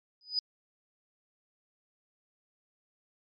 sine tone with exponential growth, 4978 Hz, D#8, in tune, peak -23 dBFS, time 0.21-0.39 s, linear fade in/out 1 ms, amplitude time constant 37 ms, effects MP3 32 kbps

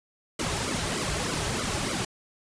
pink noise with flanger, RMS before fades -29 dBFS, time 0.39-2.05 s, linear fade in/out 5 ms, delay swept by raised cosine 1.1 to 4.2 ms, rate 3.3 Hz, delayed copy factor -1, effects resampled to 22050 Hz

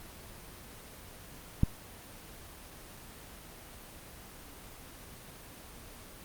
click, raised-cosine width 5 ms, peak -11 dBFS, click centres 1.634 s, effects pink hiss -49 dBFS RMS until 6.24 s + Opus 24 kbps

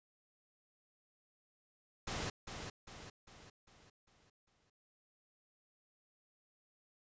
pink noise with echo, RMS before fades -40 dBFS, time 2.07-2.3 s, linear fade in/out 5 ms, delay 400 ms, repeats 6, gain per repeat -6 dB, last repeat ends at 4.7 s, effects resampled to 16000 Hz

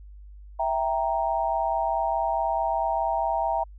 sine chord, E diminished, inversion none, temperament equal, 659.3 / 784 / 932.3 Hz, E5 / G5 / Bb5, 0 / 0 / 0 cents, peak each -27 dBFS, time 0.59-3.64 s, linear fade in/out 10 ms, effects added 50 Hz sine -42 dBFS peak until 3.78 s

